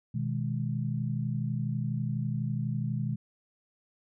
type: chord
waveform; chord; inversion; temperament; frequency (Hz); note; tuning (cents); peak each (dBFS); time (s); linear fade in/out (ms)
sine; G# minor; first; equal; 123.47 / 155.56 / 207.7; B2 / D#3 / G#3; 0 / 0 / 0; -31 / -33 / -35; 0.14-3.16; 10
effects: none